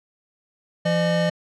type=tone pair together; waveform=square; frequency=170.22 / 606 Hz; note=F3 / D#5; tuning=-44 / -46 cents; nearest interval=octave + minor seventh; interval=2198 cents; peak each=-22 dBFS; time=0.85-1.3 s; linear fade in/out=10 ms; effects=low-pass 5000 Hz 12 dB/octave

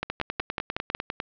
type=two click trains; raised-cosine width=0.3 ms; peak=-11 / -12 dBFS; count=6 / 12; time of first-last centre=0.03-0.949 / 0.1-1.201 s; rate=5.44 / 9.99 Hz; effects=low-pass 4000 Hz 12 dB/octave

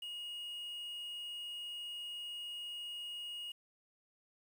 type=tone with quantisation; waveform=triangle; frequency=2873 Hz; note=F7; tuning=48 cents sharp; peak=-40 dBFS; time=0.02-3.52 s; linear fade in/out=5 ms; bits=10; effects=none

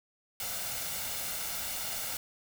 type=noise with comb filter; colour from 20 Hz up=white; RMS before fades=-36 dBFS; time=0.4-2.17 s; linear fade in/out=2 ms; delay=1.4 ms; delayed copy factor=+0.5; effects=none

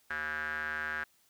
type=tone with band-pass filter; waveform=square; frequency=76.8 Hz; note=D#2; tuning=22 cents flat; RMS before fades=-36 dBFS; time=0.1-1.04 s; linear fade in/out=5 ms; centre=1600 Hz; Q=9.2; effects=white hiss -68 dBFS RMS until 1.29 s

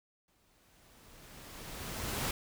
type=noise with exponential growth; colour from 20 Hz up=pink; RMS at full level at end=-33 dBFS; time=0.28-2.31 s; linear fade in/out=2 ms; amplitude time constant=440 ms; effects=none

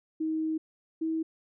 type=tone pair in turn; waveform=sine; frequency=316.4 / 321.6 Hz; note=D#4 / E4; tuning=+29 / -43 cents; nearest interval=unison; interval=28 cents; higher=second; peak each=-27 dBFS; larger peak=neither; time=0.2-0.58 / 1.01-1.23 s; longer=first; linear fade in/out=10 ms; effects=none

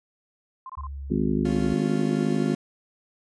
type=tone bursts; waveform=sine; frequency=1046.5 Hz; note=C6; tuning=in tune; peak=-35 dBFS; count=4; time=0.66-0.869 s; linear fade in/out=2 ms; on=35 ms; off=23 ms
type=tone with pitch glide; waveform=sine; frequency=70.2 to 66.37 Hz; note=C#2 to C2; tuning=+22 to +25 cents; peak=-32 dBFS; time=0.77-1.74 s; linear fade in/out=5 ms; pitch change=-97 cents; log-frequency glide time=0.88-1.36 s
type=harmonic tone; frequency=51.4 Hz; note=G#1; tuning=17 cents flat; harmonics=3 / 4 / 5 / 6 / 7 / 8; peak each=-28 / -26 / -26 / -37 / -29 / -36 dBFS; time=1.1-2.55 s; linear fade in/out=10 ms
type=chord; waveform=30% pulse; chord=A augmented; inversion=none; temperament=equal with one note detuned; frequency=220 / 278.6 / 349.2 Hz; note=A3 / C#4 / E#4; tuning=0 / +9 / 0 cents; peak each=-38 / -34 / -32 dBFS; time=1.45-2.55 s; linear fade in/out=2 ms
effects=resampled to 22050 Hz

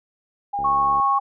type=tone with vibrato; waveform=sine; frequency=809 Hz; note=G#5; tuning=46 cents flat; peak=-22 dBFS; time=0.53-1.2 s; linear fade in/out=10 ms; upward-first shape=triangle; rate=16 Hz; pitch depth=11 cents each way
type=click train; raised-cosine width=2 ms; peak=-25 dBFS; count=30; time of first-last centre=0.59-0.999 s; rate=70.9 Hz
type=tone; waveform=sine; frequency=1100 Hz; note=C#6; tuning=14 cents flat; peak=-17 dBFS; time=0.64-1.19 s; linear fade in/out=10 ms
effects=none

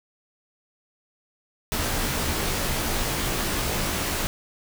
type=noise with comb filter; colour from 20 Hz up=pink; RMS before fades=-26 dBFS; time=1.72-4.27 s; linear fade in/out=0 ms; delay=19 ms; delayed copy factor=-0.7; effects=none

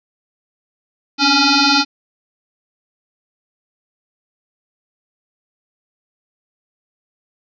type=tone with frequency modulation; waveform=sine; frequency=1937 Hz; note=B6; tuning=34 cents flat; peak=-10 dBFS; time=1.18-1.85 s; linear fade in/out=50 ms; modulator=556 Hz; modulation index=5.6; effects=none

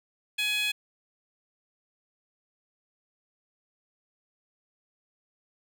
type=tone with high-pass filter; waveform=15% pulse; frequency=840 Hz; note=G#5; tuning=19 cents sharp; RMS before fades=-28 dBFS; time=0.38-0.72 s; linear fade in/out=10 ms; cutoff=2800 Hz; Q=3; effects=none

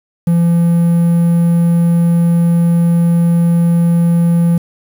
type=tone with quantisation; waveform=triangle; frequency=170 Hz; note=F3; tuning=46 cents flat; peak=-6 dBFS; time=0.27-4.58 s; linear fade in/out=5 ms; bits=6; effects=none

